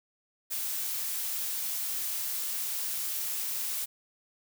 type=noise; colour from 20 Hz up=blue; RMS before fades=-33 dBFS; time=0.5-3.86 s; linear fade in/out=20 ms; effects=none